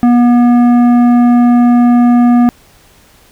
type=tone with tanh clipping; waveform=sine; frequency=241.5 Hz; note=B3; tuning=39 cents flat; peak=-6 dBFS; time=0.03-2.49 s; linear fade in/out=0 ms; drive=11 dB; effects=pink hiss -45 dBFS RMS until 3.31 s